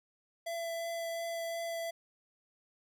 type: tone with vibrato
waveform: square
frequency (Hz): 670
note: E5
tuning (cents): +28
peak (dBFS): -36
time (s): 0.46-1.91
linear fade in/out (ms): 10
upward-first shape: triangle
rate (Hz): 2.8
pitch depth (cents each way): 11
effects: none